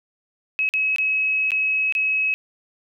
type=tone with dropouts; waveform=sine; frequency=2563 Hz; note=E7; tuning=49 cents flat; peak=-18 dBFS; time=0.59-2.34 s; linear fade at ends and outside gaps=0 ms; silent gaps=0.69-0.738 / 0.961-0.984 / 1.506-1.518 / 1.924-1.951 s; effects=none